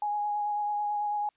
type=tone with vibrato; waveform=sine; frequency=830.6 Hz; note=G#5; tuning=in tune; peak=-27 dBFS; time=0.02-1.29 s; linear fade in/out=2 ms; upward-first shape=sine; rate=9.1 Hz; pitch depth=15 cents each way; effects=white hiss -72 dBFS RMS until 1.36 s + resampled to 8000 Hz